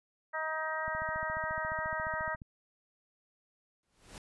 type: harmonic tone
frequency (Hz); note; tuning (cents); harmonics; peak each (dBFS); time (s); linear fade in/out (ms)
315.1; D#4; +22; 2 / 3 / 4 / 5 / 6; -39 / -39 / -39 / -39 / -39; 0.33-2.36; 20
type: click train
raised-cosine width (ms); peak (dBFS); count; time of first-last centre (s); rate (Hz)
5; -34; 23; 0.88-2.418; 14.3
type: noise with exponential growth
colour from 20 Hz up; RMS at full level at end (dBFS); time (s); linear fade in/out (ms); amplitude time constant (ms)
pink; -45; 3.83-4.18; 1; 75
effects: resampled to 24000 Hz